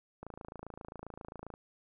click train, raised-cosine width 1 ms, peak -30 dBFS, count 37, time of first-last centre 0.23-1.539 s, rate 27.5 Hz, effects none

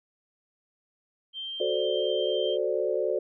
sine tone, 3152 Hz, G7, 9 cents sharp, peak -33 dBFS, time 1.33-2.58 s, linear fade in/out 50 ms
sine chord, D dominant seventh, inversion first, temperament equal, 370 / 440 / 523.3 / 587.3 Hz, F#4 / A4 / C5 / D5, 0 / 0 / 0 / 0 cents, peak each -30 dBFS, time 1.6-3.19 s, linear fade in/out 5 ms
effects none

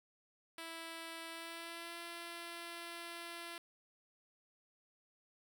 5% pulse tone with pitch glide, 329.6 to 340.4 Hz, E4 to F4, 0 to -44 cents, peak -34 dBFS, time 0.58-3.58 s, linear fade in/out 2 ms, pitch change +56 cents, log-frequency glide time 1.29-2 s, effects none

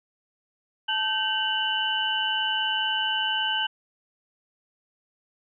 sine tone cluster, 875 / 1546 / 2799 / 2995 Hz, A5 / G6 / F7 / F#7, -10 / -24 / +3 / +20 cents, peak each -30 / -29 / -33 / -26 dBFS, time 0.88-3.67 s, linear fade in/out 10 ms, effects none

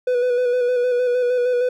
triangle tone with vibrato, 493.8 Hz, B4, in tune, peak -14 dBFS, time 0.07-1.69 s, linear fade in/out 5 ms, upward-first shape square, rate 6.5 Hz, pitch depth 25 cents each way, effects none

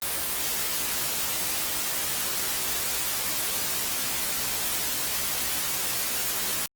white noise with comb filter, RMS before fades -28 dBFS, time 0.02-6.66 s, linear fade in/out 2 ms, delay 16 ms, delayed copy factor +0.9, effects Opus 24 kbps

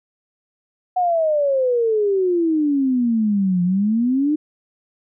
sine exponential two-way sweep, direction down then up, 740 to 174.61 to 310.2 Hz, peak -15 dBFS, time 0.96-4.36 s, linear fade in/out 10 ms, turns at 3.63 s, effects none

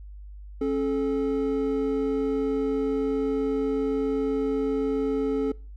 triangle tone pair together, 272.2 / 433.3 Hz, C#4 / A4, -31 / -27 cents, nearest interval minor sixth, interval 804 cents, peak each -24 dBFS, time 0.61-5.52 s, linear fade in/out 5 ms, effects noise-tail reverb RT60 0.4 s tail -24 dB re dry + added 50 Hz sine -39 dBFS peak until 5.76 s

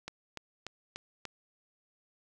click train, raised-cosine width 0.2 ms, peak -22 dBFS, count 5, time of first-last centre 0.08-1.253 s, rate 3.41 Hz, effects none

